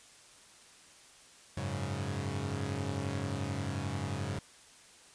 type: chord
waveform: sawtooth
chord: F# suspended second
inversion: none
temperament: equal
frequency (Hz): 92.5 / 103.83 / 138.59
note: F#2 / G#2 / C#3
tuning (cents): 0 / 0 / 0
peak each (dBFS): -34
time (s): 1.57-4.39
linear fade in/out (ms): 5
effects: white hiss -57 dBFS RMS until 5.14 s + resampled to 22050 Hz